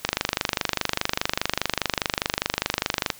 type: click train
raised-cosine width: 0.2 ms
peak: -3 dBFS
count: 77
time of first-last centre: 0.05-3.102 s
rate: 24.9 Hz
effects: white hiss -47 dBFS RMS until 3.19 s